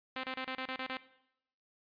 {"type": "tone bursts", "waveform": "5% pulse", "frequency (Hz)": 260, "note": "C4", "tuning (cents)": -11, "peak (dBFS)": -25, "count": 8, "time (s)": [0.16, 0.97], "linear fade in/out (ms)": 2, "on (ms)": 75, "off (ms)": 30, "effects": ["noise-tail reverb RT60 0.8 s tail -17 dB re dry", "resampled to 11025 Hz"]}